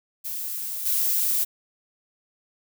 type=noise with level steps; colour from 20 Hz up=violet; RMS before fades=-31 / -23 dBFS; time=0.24-1.45 s; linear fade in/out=20 ms; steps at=0.85 s; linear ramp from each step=20 ms; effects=none